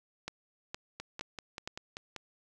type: two click trains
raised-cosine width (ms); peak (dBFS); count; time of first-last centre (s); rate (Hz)
0.2; -20 / -23; 4 / 7; 0.28-1.675 / 1-2.163; 2.15 / 5.16
effects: none